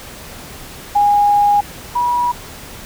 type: tone pair in turn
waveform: sine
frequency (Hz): 820 / 969.4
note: G#5 / B5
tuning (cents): -22 / -32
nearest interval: minor third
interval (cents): 290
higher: second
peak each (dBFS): -9 / -13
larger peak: first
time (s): 0.95-1.61 / 1.95-2.32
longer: first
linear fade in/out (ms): 10
effects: pink hiss -34 dBFS RMS until 2.85 s